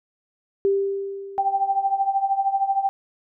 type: tone with exponential decay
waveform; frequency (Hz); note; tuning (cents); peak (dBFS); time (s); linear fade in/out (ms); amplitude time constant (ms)
sine; 394.4; G4; +11; -15; 0.65-2.08; 0; 310
type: tone with tremolo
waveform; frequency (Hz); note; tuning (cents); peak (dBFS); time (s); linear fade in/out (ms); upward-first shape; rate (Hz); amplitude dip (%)
sine; 784; G5; 0; -15; 1.38-2.89; 0; triangle; 13; 85
effects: none